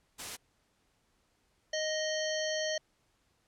white noise, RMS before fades -40 dBFS, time 0.18-0.37 s, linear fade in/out 20 ms
harmonic tone, 622.3 Hz, D#5, in tune, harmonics 1 / 3 / 5 / 7 / 9 / 10, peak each -33 / -38 / -40 / -41 / -43 / -43 dBFS, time 1.73-2.78 s, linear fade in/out 5 ms
effects pink hiss -73 dBFS RMS until 3.47 s + low-pass 10000 Hz 12 dB/octave

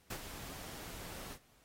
pink noise with ADSR envelope, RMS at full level -40 dBFS, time 0.1-1.39 s, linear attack 7 ms, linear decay 72 ms, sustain -8 dB, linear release 69 ms, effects pink hiss -68 dBFS RMS until 1.64 s + AAC 48 kbps

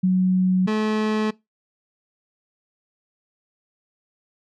sine / 30% pulse tone pair in turn, 185 / 215.5 Hz, F#3 / A3, 0 / -36 cents, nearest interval minor third, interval 264 cents, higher second, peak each -15 / -17 dBFS, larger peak first, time 0.03-0.67 / 0.67-1.31 s, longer neither, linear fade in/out 10 ms, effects noise-tail reverb RT60 0.2 s tail -22 dB re dry + low-pass 4000 Hz 12 dB/octave

